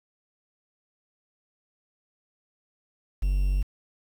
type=tone with quantisation; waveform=triangle; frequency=47.62 Hz; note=G1; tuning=49 cents flat; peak=-19 dBFS; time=3.22-3.63 s; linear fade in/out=10 ms; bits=8; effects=none